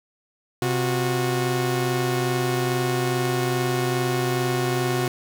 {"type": "tone pair together", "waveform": "sawtooth", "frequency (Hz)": [128.9, 364.3], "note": ["C3", "F#4"], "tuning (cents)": [-26, -27], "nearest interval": "octave + tritone", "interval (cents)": 1799, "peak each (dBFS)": -20, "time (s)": [0.62, 5.08], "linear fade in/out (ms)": 2, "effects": ["8-bit"]}